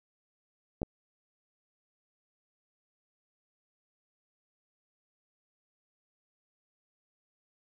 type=clicks; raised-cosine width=2 ms; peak=-20 dBFS; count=2; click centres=0.818 / 0.831 s; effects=none